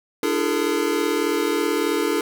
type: tone cluster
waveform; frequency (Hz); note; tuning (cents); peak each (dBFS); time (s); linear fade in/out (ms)
square; 296.3 / 339.6 / 414.8 / 453.2; D4 / F4 / G#4 / A#4; +15 / -48 / -2 / -49; -26; 0.23-2.21; 2
effects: none